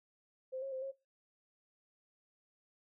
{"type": "tone with pitch steps", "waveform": "sine", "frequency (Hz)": [520, 542, 522, 541], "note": ["C5", "C#5", "C5", "C#5"], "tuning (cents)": [-11, -39, -4, -42], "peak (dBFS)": -38, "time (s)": [0.52, 0.92], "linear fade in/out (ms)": 20, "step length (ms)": 100, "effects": ["noise-tail reverb RT60 0.3 s tail -24 dB re dry"]}